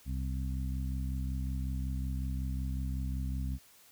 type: harmonic tone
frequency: 65.41 Hz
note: C2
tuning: in tune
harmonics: 1 / 2 / 3 / 4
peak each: -33 / -39 / -43 / -45 dBFS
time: 0.05-3.59 s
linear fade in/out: 50 ms
effects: white hiss -60 dBFS RMS until 3.91 s